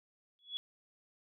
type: tone with exponential growth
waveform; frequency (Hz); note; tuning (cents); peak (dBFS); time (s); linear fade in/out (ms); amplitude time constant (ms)
sine; 3380; G#7; +30; -32; 0.39-0.57; 0; 37
effects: none